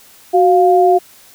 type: tone pair together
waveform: sine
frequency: 370 / 702.1 Hz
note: F#4 / F5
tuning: 0 / +9 cents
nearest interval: major seventh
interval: 1109 cents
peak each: -10 dBFS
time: 0.33-0.99 s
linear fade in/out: 20 ms
effects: white hiss -44 dBFS RMS until 1.34 s